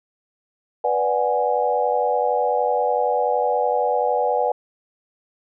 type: chord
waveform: sine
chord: G# half-diminished seventh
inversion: first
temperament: equal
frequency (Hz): 493.9 / 587.3 / 740 / 830.6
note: B4 / D5 / F#5 / G#5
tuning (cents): 0 / 0 / 0 / 0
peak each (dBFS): -22 / -24 / -23 / -23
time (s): 0.84-4.52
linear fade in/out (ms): 5
effects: none